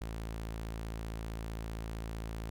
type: tone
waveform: sawtooth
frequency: 55.4 Hz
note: A1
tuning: 13 cents sharp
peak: -34 dBFS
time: 0.01-2.5 s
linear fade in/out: 5 ms
effects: none